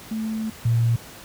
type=tone pair in turn; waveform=sine; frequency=220 / 116.54 Hz; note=A3 / A#2; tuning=0 / 0 cents; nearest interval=major seventh; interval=1100 cents; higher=first; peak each=-24 / -16 dBFS; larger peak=second; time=0.11-0.5 / 0.65-0.96 s; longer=first; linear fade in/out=5 ms; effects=pink hiss -42 dBFS RMS until 1.24 s + high-pass 60 Hz 12 dB/octave